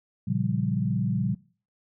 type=chord; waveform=sine; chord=G half-diminished seventh; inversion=first; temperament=equal; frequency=116.54 / 138.59 / 174.61 / 196 Hz; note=Bb2 / Db3 / F3 / G3; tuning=0 / 0 / 0 / 0 cents; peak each=-29 dBFS; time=0.27-1.35 s; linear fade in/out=10 ms; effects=noise-tail reverb RT60 0.4 s tail -20 dB re dry